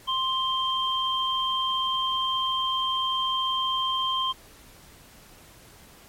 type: tone pair together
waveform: sine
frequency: 1046.5 / 3160 Hz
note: C6 / G7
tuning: 0 / +13 cents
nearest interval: octave + perfect fifth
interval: 1913 cents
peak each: -26 dBFS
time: 0.07-4.33 s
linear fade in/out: 20 ms
effects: pink hiss -51 dBFS RMS until 6.08 s + MP3 64 kbps